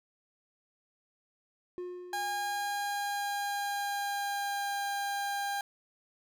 triangle tone with exponential decay, 358.8 Hz, F4, 47 cents sharp, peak -33 dBFS, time 1.78-3.16 s, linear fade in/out 0 ms, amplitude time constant 300 ms
30% pulse tone with pitch glide, 814 to 802.8 Hz, G#5 to G5, -35 to +41 cents, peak -29 dBFS, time 2.13-5.61 s, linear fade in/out 2 ms, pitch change -24 cents, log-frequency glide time 2.45-4.86 s
effects none

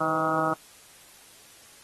harmonic tone with a mistuned harmonic, 158.7 Hz, D#3, 35 cents sharp, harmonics 1 / 2 / 3 / 4 / 5 / 6 / 7 / 8 / 9, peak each -37 / -31 / -35 / -30 / -32 / -36 / -34 / -27 / -36 dBFS, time 0-0.54 s, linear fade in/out 10 ms, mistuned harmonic 3, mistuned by +74 cents, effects white hiss -52 dBFS RMS until 1.83 s + AAC 32 kbps

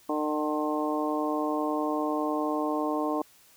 harmonic tone with a mistuned harmonic, 151.7 Hz, D#3, 44 cents flat, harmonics 2 / 3 / 4 / 5 / 6 / 7, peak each -29 / -34 / -33 / -35 / -37 / -34 dBFS, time 0.09-3.22 s, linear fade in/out 5 ms, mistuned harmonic 6, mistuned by -19 cents, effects white hiss -58 dBFS RMS until 3.56 s

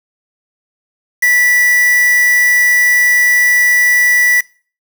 triangle tone with quantisation, 1961 Hz, B6, 13 cents flat, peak -6 dBFS, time 1.22-4.41 s, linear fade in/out 10 ms, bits 3, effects noise-tail reverb RT60 0.4 s tail -22 dB re dry

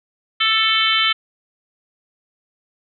harmonic tone, 441.5 Hz, A4, 6 cents sharp, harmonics 3 / 4 / 5 / 6 / 7 / 8 / 9, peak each -21 / -26 / -21 / -28 / -18 / -23 / -27 dBFS, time 0.4-1.13 s, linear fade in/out 10 ms, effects none

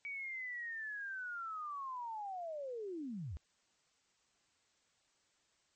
sine linear sweep, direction down, 2279 to 61.74 Hz, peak -40 dBFS, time 0.05-3.37 s, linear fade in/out 0 ms, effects white hiss -75 dBFS RMS until 5.75 s + MP3 32 kbps

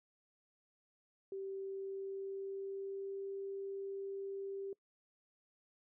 sine tone with pitch glide, 388.3 to 392.6 Hz, G4 to G4, -16 to +3 cents, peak -40 dBFS, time 1.32-4.73 s, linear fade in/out 2 ms, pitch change +19 cents, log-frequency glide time 1.58-3.27 s, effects noise-tail reverb RT60 0.1 s tail -23 dB re dry

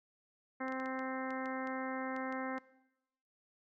harmonic tone, 261.6 Hz, C4, in tune, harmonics 1 / 2 / 3 / 4 / 5 / 6 / 7 / 8, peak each -40 / -43 / -45 / -46 / -47 / -48 / -48 / -49 dBFS, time 0.6-2.59 s, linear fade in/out 10 ms
clicks, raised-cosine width 0.2 ms, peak -36 dBFS, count 11, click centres 0.682 / 0.723 / 0.8 / 0.859 / 0.992 / 1.306 / 1.458 / 1.673 / 2.164 / 2.325 / 2.58 s
effects noise-tail reverb RT60 0.9 s tail -20 dB re dry

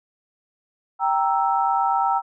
sine chord, E diminished, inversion first, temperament equal, 784 / 932.3 / 1318.5 Hz, G5 / Bb5 / E6, 0 / 0 / 0 cents, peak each -21 / -22 / -24 dBFS, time 0.99-2.22 s, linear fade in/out 50 ms, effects none

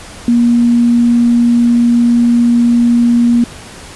sine tone, 237.6 Hz, A#3, 33 cents sharp, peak -6 dBFS, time 0.28-3.44 s, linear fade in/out 2 ms, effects pink hiss -32 dBFS RMS until 3.95 s + resampled to 24000 Hz

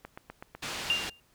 click train, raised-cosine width 0.5 ms, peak -26 dBFS, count 5, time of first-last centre 0.05-0.55 s, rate 8 Hz
white low-pass noise, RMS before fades -37 dBFS, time 0.62-1.1 s, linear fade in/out 10 ms, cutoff 4400 Hz, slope 12 dB/octave
sine tone with exponential decay, 2794 Hz, F7, in tune, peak -21 dBFS, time 0.9-1.2 s, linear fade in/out 1 ms, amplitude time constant 65 ms
effects pink hiss -66 dBFS RMS until 1.34 s

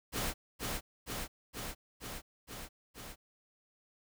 pink noise with echo, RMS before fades -35 dBFS, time 0.12-0.34 s, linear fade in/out 50 ms, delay 470 ms, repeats 6, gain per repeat -2 dB, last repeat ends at 3.16 s, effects none

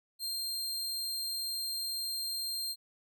sawtooth tone, 4186 Hz, C8, in tune, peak -31 dBFS, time 0.19-2.76 s, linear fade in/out 50 ms, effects none

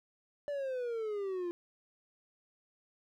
triangle exponential sweep, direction down, 587 to 342.9 Hz, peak -32 dBFS, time 0.48-1.51 s, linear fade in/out 0 ms, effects none

